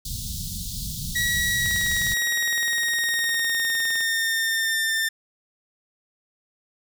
pink band-stop noise, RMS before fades -31 dBFS, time 0.05-2.14 s, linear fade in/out 5 ms, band 210 to 3600 Hz, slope 48 dB/octave
sawtooth tone with pitch glide, 1923 to 1794.2 Hz, B6 to A6, -47 to +33 cents, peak -18 dBFS, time 1.15-5.09 s, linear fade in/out 10 ms, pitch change -120 cents, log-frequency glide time 1.46-4.96 s
click train, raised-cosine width 0.3 ms, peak -22 dBFS, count 47, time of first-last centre 1.66-4.007 s, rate 19.6 Hz
effects none

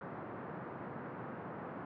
pink band-pass noise, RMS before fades -45 dBFS, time 0.01-1.85 s, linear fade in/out 2 ms, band 130 to 1500 Hz, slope 24 dB/octave, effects none

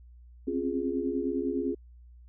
sine chord, Db major seventh, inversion third, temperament equal with one note detuned, 261.6 / 271.5 / 349.2 / 415.3 Hz, C4 / Db4 / F4 / Ab4, 0 / -36 / 0 / 0 cents, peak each -34 / -32 / -33 / -33 dBFS, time 0.47-1.75 s, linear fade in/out 10 ms, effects added 60 Hz sine -49 dBFS peak until 2.28 s

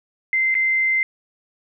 sine tone with dropouts, 2078 Hz, C7, 12 cents flat, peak -16 dBFS, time 0.33-1.03 s, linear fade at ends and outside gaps 1 ms, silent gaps 0.543-0.551 s, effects none

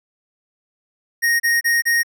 square tone bursts, 1864.7 Hz, A#6, in tune, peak -15 dBFS, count 4, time 1.22-2.033 s, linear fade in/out 20 ms, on 180 ms, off 31 ms, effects none

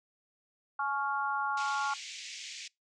sine chord, Db major, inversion second, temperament equal with one note detuned, 844.2 / 1108.7 / 1396.9 Hz, Ab5 / Db6 / F6, +28 / 0 / 0 cents, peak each -34 dBFS, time 0.79-1.94 s, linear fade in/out 5 ms
pink band-pass noise, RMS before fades -44 dBFS, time 1.57-2.68 s, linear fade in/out 5 ms, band 2100 to 7300 Hz, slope 48 dB/octave
effects noise-tail reverb RT60 0.2 s tail -25 dB re dry

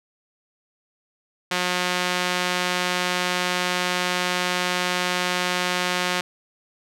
sawtooth tone with band-pass filter, 180 Hz, F#3, 47 cents flat, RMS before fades -24 dBFS, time 1.51-6.21 s, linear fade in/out 5 ms, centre 2900 Hz, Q 0.61, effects none

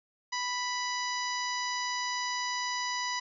harmonic tone, 987.8 Hz, B5, in tune, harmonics 1 / 2 / 3 / 4 / 5 / 6 / 7, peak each -34 / -36 / -43 / -42 / -38 / -41 / -49 dBFS, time 0.32-3.2 s, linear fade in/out 10 ms, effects none

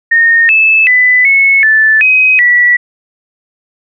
sine tone with pitch steps, 1841 / 2617 / 1998 / 2196 / 1754 / 2525 / 1948 Hz, A#6 / E7 / B6 / C#7 / A6 / D#7 / B6, -22 / -13 / +20 / -17 / -6 / +25 / -24 cents, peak -4 dBFS, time 0.11-2.77 s, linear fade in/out 10 ms, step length 380 ms, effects none

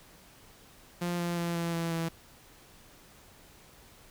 sawtooth tone with pitch steps, 174.61 / 172.7 / 170.82 / 168.95 / 167.11 / 165.29 Hz, F3 / F3 / F3 / E3 / E3 / E3, 0 / -19 / -38 / +43 / +24 / +5 cents, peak -26 dBFS, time 1.01-2.09 s, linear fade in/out 10 ms, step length 180 ms, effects pink hiss -56 dBFS RMS until 4.1 s

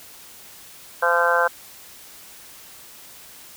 harmonic tone, 171.9 Hz, F3, 27 cents flat, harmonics 3 / 4 / 5 / 6 / 7 / 8 / 9, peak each -22 / -25 / -26 / -24 / -29 / -24 / -21 dBFS, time 1.02-1.48 s, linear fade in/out 10 ms, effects white hiss -44 dBFS RMS until 3.56 s

